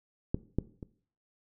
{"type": "clicks", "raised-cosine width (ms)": 3, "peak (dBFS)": [-15, -14, -28], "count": 3, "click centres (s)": [0.345, 0.586, 0.828], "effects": ["noise-tail reverb RT60 0.5 s tail -18 dB re dry"]}